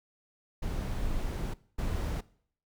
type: noise bursts at uneven times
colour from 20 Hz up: brown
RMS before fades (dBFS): -32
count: 2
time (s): 0.62-1.54 / 1.78-2.21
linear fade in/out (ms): 10
effects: noise-tail reverb RT60 0.6 s tail -21 dB re dry